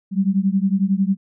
sine beating tone pair, 189.5 / 200.5 Hz, F#3 / G3, +42 / +39 cents, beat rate 11 Hz, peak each -18 / -19 dBFS, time 0.11-1.17 s, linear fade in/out 50 ms, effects none

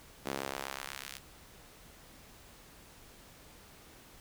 sawtooth tone with high-pass filter sweep, 68.1 Hz, C#2, 30 cents flat, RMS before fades -41 dBFS, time 0.25-1.19 s, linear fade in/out 20 ms, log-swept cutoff 270 to 2800 Hz, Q 0.77, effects pink hiss -56 dBFS RMS until 4.2 s

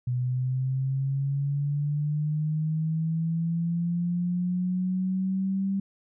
sine linear sweep, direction up, 123.47 to 196 Hz, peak -24 dBFS, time 0.07-5.8 s, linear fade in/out 5 ms, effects none

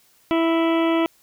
harmonic tone, 329.6 Hz, E4, in tune, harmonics 1 / 2 / 3 / 4 / 6 / 7 / 8 / 9 / 10, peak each -18 / -24 / -28 / -30 / -34 / -35 / -36 / -37 / -38 dBFS, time 0.31-1.06 s, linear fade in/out 0 ms, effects white hiss -58 dBFS RMS until 1.22 s

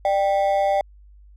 triangle ring-modulated tone, 690 Hz, F5, 21 cents flat, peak -12 dBFS, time 0.05-0.81 s, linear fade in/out 0 ms, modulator 95.4 Hz, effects added 50 Hz sine -45 dBFS peak until 1.36 s

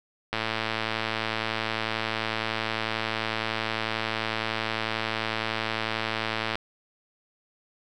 click train, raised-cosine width 0.3 ms, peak -11 dBFS, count 692, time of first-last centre 0.33-6.555 s, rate 111 Hz, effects none

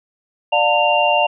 sine tone cluster, 592 / 713 / 897 / 2782 Hz, D5 / F5 / A5 / F7, +14 / +36 / +33 / -7 cents, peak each -18 dBFS, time 0.52-1.27 s, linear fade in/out 10 ms, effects none

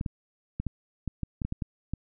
clicks, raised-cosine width 5 ms, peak -18 dBFS, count 11, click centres 0.011 / 0.062 / 0.6 / 0.667 / 1.077 / 1.233 / 1.418 / 1.45 / 1.524 / 1.622 / 1.936 s, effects none

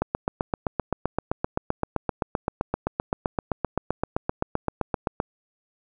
click train, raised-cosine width 1 ms, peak -9 dBFS, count 41, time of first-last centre 0.02-5.201 s, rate 7.72 Hz, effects none

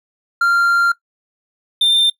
triangle tone pair in turn, 1388 / 3592 Hz, F6 / A7, -11 / +35 cents, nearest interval octave + major third, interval 1646 cents, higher second, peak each -9 dBFS, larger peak neither, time 0.41-0.92 / 1.81-2.1 s, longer first, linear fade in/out 5 ms, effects noise-tail reverb RT60 0.1 s tail -19 dB re dry

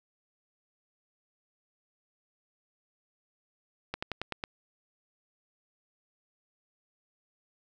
slowing click train, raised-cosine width 0.3 ms, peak -17 dBFS, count 6, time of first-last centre 3.94-4.439 s, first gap 85 ms, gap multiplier 1.08, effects none

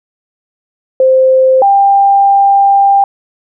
sine tone pair in turn, 522 / 794.2 Hz, C5 / G5, -4 / +22 cents, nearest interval perfect fifth, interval 726 cents, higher second, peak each -4 dBFS, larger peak neither, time 1-1.62 / 1.62-3.04 s, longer second, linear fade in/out 2 ms, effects none

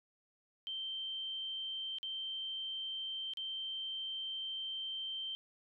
sine tone with dropouts, 3127 Hz, G7, 5 cents flat, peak -38 dBFS, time 0.67-5.35 s, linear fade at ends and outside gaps 0 ms, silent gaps 1.985-2.03 / 3.336-3.372 s, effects none

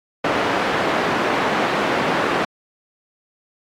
pink band-pass noise, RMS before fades -20 dBFS, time 0.24-2.45 s, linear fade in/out 5 ms, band 290 to 2000 Hz, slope 12 dB/octave, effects AAC 64 kbps

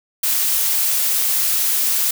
blue noise, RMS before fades -18 dBFS, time 0.23-2.11 s, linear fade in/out 5 ms, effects none

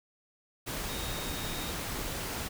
sine tone in noise, 3729 Hz, A#7, in tune, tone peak -43 dBFS, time 0.88-1.72 s, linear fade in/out 20 ms, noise pink, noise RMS -36 dBFS, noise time 0.66-2.49 s, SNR -10 dB, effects none

